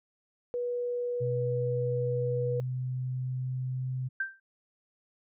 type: tone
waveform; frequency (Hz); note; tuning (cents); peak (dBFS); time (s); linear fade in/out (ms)
sine; 486.5; B4; -26; -29; 0.54-2.6; 0
type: tone with pitch glide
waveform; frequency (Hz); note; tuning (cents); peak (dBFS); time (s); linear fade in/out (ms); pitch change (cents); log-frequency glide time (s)
sine; 125.8 to 128.74; B2 to C3; +32 to -28; -30; 1.2-4.09; 20; +40; 1.44-3.82
type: tone with exponential decay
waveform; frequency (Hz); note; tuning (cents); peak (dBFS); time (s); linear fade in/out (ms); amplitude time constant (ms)
sine; 1568; G6; 0; -25; 4.2-4.4; 5; 43
effects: none